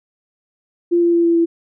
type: tone with pitch steps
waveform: sine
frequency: 345.2 / 342.6 / 340.1 / 337.5 / 335 Hz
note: F4 / F4 / F4 / E4 / E4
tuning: -20 / -33 / -46 / +41 / +28 cents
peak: -11 dBFS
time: 0.91-1.46 s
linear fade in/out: 20 ms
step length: 110 ms
effects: none